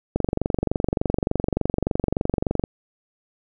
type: click train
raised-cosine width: 2 ms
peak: -7 dBFS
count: 59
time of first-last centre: 0.16-2.639 s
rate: 23.4 Hz
effects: none